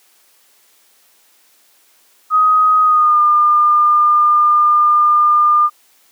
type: tone with pitch glide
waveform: sine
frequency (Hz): 1255 to 1204.6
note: D#6 to D6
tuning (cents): +15 to +44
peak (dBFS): -8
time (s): 2.3-5.7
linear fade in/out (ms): 50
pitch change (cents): -71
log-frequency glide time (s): 2.82-3.21
effects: white hiss -53 dBFS RMS until 6.11 s + high-pass 300 Hz 12 dB/octave